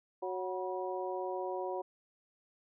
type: harmonic tone with a mistuned harmonic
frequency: 184.5 Hz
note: F#3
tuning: 5 cents flat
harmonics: 2 / 3 / 4 / 5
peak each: -38 / -40 / -41 / -42 dBFS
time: 0.22-1.82 s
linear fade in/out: 10 ms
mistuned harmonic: 5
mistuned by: +78 cents
effects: none